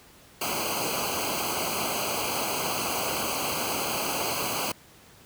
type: noise with comb filter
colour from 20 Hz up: pink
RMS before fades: -29 dBFS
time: 0.41-4.72 s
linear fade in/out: 5 ms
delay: 0.55 ms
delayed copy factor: -1
effects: pink hiss -53 dBFS RMS until 5.25 s + high-pass 60 Hz 12 dB/octave